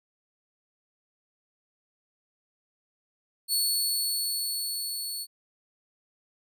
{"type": "tone with level ramp", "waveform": "20% pulse", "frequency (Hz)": 4414, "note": "C#8", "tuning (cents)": -8, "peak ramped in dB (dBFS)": [-17, -27], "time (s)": [3.48, 5.27], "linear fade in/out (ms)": 50, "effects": []}